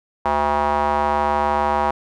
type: tone with band-pass filter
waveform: square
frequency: 73.42 Hz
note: D2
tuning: in tune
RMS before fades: -19 dBFS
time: 0.25-1.91 s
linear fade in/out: 5 ms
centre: 900 Hz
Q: 3.7
effects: none